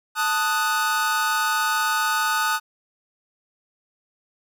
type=chord; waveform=45% pulse; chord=D# diminished; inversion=second; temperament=equal; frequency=880 / 1244.5 / 1480 Hz; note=A5 / D#6 / F#6; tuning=0 / 0 / 0 cents; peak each=-26 / -24 / -24 dBFS; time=0.15-2.6 s; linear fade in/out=50 ms; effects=none